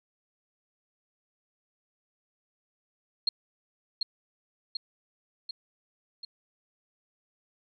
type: tone with echo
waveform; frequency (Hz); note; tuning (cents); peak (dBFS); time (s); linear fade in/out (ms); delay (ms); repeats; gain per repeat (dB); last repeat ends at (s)
sine; 4236; C8; +21; -21; 3.27-3.29; 5; 740; 4; -4; 6.25
effects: none